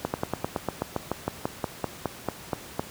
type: slowing click train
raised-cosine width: 1 ms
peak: -11 dBFS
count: 18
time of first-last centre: 0.05-2.795 s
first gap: 89 ms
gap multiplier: 1.07
effects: pink hiss -43 dBFS RMS until 2.9 s + high-pass 80 Hz 12 dB/octave